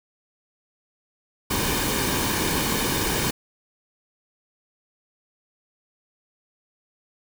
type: noise with comb filter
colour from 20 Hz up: pink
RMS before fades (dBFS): -24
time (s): 1.5-3.31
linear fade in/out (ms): 10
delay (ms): 1.5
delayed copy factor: -0.55
effects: none